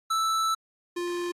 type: tone pair in turn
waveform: square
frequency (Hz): 1318.5 / 350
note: E6 / F4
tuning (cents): 0 / +4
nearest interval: octave + major seventh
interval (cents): 2296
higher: first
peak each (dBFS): -24 / -29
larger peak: first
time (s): 0.1-0.55 / 0.96-1.32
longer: first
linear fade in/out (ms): 10
effects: low-pass 10000 Hz 12 dB/octave + AAC 64 kbps